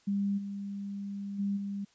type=tone with level steps; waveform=sine; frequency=200 Hz; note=G3; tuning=35 cents sharp; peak=-27 / -35 / -28 / -33 dBFS; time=0.07-1.85 s; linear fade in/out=10 ms; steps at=0.37 / 1.38 / 1.56 s; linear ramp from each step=20 ms; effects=white hiss -66 dBFS RMS until 1.94 s + resampled to 16000 Hz